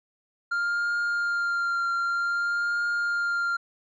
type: tone with vibrato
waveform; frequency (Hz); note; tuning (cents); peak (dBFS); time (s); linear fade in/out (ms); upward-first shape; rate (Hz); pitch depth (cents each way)
triangle; 1396.9; F6; 0; -22; 0.51-3.57; 10; triangle; 0.53; 20
effects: resampled to 16000 Hz